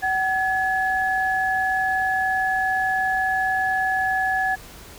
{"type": "tone pair together", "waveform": "sine", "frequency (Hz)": [757.3, 1700], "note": ["F#5", "G#6"], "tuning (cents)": [40, 40], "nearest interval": "octave + major second", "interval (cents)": 1400, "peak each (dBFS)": -22, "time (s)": [0.02, 4.56], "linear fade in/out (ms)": 20, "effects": ["added 50 Hz sine -48 dBFS peak until 4.98 s", "pink hiss -43 dBFS RMS until 4.98 s"]}